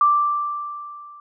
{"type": "tone with level ramp", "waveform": "sine", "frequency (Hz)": 1174.7, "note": "D6", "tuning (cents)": 0, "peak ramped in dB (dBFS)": [-11, -40], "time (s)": [0.01, 1.2], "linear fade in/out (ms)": 2, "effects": []}